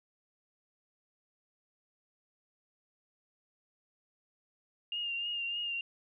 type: tone with vibrato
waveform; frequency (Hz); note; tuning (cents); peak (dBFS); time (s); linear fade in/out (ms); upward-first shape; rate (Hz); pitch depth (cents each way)
sine; 2814; F7; +12; -33; 4.92-5.81; 2; triangle; 3.3; 41
effects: none